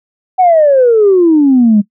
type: exponential sweep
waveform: sine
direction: down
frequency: 761 to 200.8 Hz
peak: -3 dBFS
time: 0.38-1.82 s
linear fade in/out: 20 ms
effects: noise-tail reverb RT60 0.1 s tail -21 dB re dry + tanh soft clip ceiling 0 dBFS